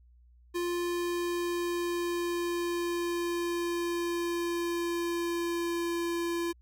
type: tone with pitch glide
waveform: square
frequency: 349.2 to 341.2 Hz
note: F4 to F4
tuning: 0 to -40 cents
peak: -30 dBFS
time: 0.54-6.53 s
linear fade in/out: 20 ms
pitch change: -40 cents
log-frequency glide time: 0.73-5.97 s
effects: added 60 Hz sine -56 dBFS peak until 6.61 s